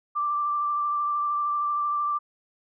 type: tone with vibrato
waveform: sine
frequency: 1176 Hz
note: D6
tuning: 2 cents sharp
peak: -23 dBFS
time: 0.15-2.19 s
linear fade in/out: 20 ms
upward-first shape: sine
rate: 13 Hz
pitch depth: 15 cents each way
effects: none